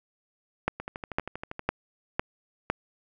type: two click trains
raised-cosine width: 0.5 ms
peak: -20 / -9 dBFS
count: 11 / 5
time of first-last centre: 0.8-1.594 / 0.68-2.7 s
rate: 12.6 / 1.98 Hz
effects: none